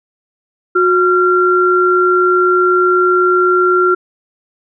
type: tone pair together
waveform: sine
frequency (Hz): 363.9 / 1374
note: F#4 / F6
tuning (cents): -29 / -29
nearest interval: octave + major seventh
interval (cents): 2300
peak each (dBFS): -11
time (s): 0.75-3.95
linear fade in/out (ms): 10
effects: none